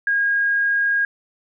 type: tone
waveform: sine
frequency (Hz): 1631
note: G#6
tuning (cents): -32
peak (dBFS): -16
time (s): 0.07-1.05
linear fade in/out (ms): 2
effects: none